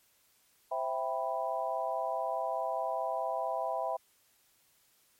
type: chord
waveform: sine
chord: C major seventh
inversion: none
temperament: equal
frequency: 523.3 / 659.3 / 784 / 987.8 Hz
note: C5 / E5 / G5 / B5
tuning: 0 / 0 / 0 / 0 cents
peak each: -39 / -34 / -36 / -37 dBFS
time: 0.71-3.97 s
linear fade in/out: 10 ms
effects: white hiss -68 dBFS RMS until 5.19 s + MP3 64 kbps

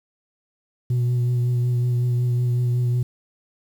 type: tone with vibrato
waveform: sine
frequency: 122.4 Hz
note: B2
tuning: 15 cents flat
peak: -15 dBFS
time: 0.9-3.03 s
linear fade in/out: 5 ms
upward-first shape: triangle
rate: 5.4 Hz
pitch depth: 24 cents each way
effects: tanh soft clip ceiling -17 dBFS + 8-bit

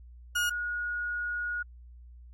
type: tone pair in turn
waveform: 35% pulse / sine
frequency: 1438 / 1445.9 Hz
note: F#6 / F#6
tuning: -50 / -40 cents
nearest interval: unison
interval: 10 cents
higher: second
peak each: -24 / -30 dBFS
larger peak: first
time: 0.35-0.5 / 0.5-1.63 s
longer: second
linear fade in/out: 10 ms
effects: added 60 Hz sine -47 dBFS peak until 2.33 s + AAC 48 kbps

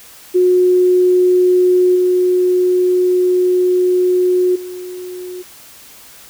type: tone with level steps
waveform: sine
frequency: 363.2 Hz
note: F#4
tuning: 32 cents flat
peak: -8 / -10 / -25 dBFS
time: 0.34-5.43 s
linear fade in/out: 20 ms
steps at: 1.95 / 4.55 s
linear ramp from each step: 10 ms
effects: white hiss -40 dBFS RMS until 6.29 s

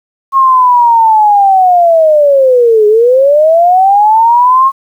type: linear two-way sweep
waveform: sine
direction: down then up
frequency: 1089 to 414.3 to 1089 Hz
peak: -3 dBFS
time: 0.32-4.72 s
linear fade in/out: 50 ms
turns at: 2.87 s
effects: 7-bit

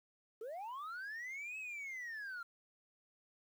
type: linear two-way sweep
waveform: sine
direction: up then down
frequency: 415.3 to 2600 to 1362 Hz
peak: -40 dBFS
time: 0.41-2.43 s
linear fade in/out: 5 ms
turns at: 1.58 s
effects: tanh soft clip ceiling -41 dBFS + 11-bit

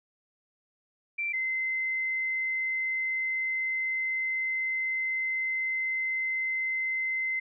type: tone pair in turn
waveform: sine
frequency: 2349 / 2064 Hz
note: D7 / C7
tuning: 0 / -24 cents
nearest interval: major second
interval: 224 cents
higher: first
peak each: -28 / -27 dBFS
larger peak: second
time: 1.18-1.33 / 1.33-7.4 s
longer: second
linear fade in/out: 10 ms
effects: none

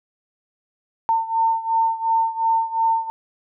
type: beating tone pair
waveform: sine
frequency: 903 / 905.8 Hz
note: A5 / A#5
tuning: +45 / -50 cents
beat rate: 2.8 Hz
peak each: -19 / -22 dBFS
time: 1.09-3.1 s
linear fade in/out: 0 ms
effects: none

